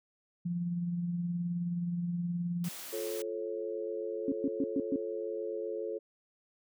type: tone with tremolo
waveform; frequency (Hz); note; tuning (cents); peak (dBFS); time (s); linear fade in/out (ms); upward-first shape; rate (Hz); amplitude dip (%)
sine; 173.8; F3; -8; -29; 0.45-2.69; 10; triangle; 19; 40
type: high-pass noise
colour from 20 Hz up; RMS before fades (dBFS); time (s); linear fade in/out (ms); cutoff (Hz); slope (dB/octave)
white; -44; 2.64-3.22; 2; 230; 12
type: chord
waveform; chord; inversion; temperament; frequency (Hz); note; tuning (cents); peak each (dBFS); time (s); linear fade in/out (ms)
sine; F augmented; none; just; 349.2 / 436.5 / 545.7; F4 / A4 / C#5; 0 / -14 / -27; -40 / -36 / -40; 2.92-5.99; 20
type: tone bursts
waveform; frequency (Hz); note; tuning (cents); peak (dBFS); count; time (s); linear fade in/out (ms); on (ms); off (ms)
sine; 277.2; C#4; 0; -27; 5; 4.28-4.96; 2; 40; 120
effects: none